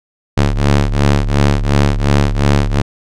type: ring-modulated tone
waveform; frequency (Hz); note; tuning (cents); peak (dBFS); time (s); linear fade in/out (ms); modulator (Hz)
sawtooth; 71.4; D2; -48; -3; 0.37-2.82; 10; 34.3
effects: low-pass 7000 Hz 12 dB/octave